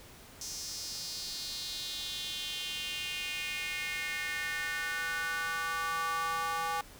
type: tone with high-pass filter sweep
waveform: square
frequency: 164.81 Hz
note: E3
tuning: in tune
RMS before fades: -36 dBFS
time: 0.41-6.81 s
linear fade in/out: 2 ms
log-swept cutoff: 5800 to 940 Hz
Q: 3.9
effects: pink hiss -53 dBFS RMS until 6.99 s